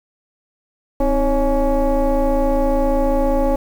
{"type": "tone with frequency modulation", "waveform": "sine", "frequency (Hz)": 261.6, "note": "C4", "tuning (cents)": 0, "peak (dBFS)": -12, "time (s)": [1, 3.56], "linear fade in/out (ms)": 5, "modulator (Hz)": 289, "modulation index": 1.7, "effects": ["tanh soft clip ceiling -10 dBFS", "7-bit"]}